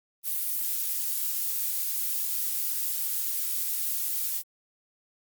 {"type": "noise", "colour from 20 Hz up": "violet", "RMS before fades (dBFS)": -29, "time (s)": [0.23, 4.43], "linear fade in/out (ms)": 50, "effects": ["Opus 32 kbps"]}